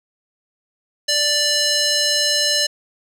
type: tone with band-pass filter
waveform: square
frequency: 587.3 Hz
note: D5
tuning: in tune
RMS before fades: -18 dBFS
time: 1.08-2.67 s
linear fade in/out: 10 ms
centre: 5000 Hz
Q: 1.9
effects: none